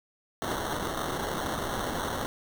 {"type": "noise with sample-and-hold", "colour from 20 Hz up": "violet", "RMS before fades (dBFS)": -32, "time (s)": [0.42, 2.26], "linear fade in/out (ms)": 0, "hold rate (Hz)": 2450, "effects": []}